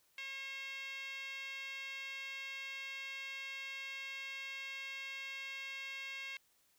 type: tone with band-pass filter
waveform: 5% pulse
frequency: 540 Hz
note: C#5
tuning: 45 cents flat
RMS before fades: -45 dBFS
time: 0.18-6.37 s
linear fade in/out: 2 ms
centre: 2300 Hz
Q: 3.7
effects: white hiss -73 dBFS RMS until 6.78 s